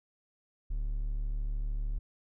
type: tone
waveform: triangle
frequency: 36.6 Hz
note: D1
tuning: 5 cents flat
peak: -28 dBFS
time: 0.7-1.99 s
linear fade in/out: 10 ms
effects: none